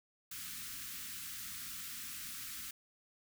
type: band-stop noise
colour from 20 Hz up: white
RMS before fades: -45 dBFS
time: 0.31-2.71 s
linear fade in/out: 5 ms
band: 290 to 1200 Hz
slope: 48 dB/octave
effects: none